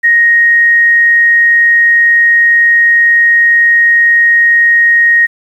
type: tone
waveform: sine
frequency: 1871 Hz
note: A#6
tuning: 6 cents sharp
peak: -4 dBFS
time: 0.03-5.27 s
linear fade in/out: 20 ms
effects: 7-bit